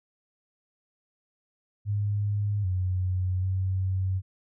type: tone with pitch steps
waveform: sine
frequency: 102.8 / 92.1 / 94.3 Hz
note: G#2 / F#2 / F#2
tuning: -17 / -7 / +33 cents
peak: -24 dBFS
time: 1.85-4.22 s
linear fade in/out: 50 ms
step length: 790 ms
effects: none